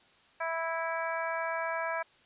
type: harmonic tone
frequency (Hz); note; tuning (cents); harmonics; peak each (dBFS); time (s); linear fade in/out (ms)
328.6; E4; -5; 2 / 3 / 4 / 5 / 6 / 7; -35 / -36 / -39 / -37 / -47 / -41; 0.4-2.03; 10
effects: white hiss -62 dBFS RMS until 2.25 s + resampled to 8000 Hz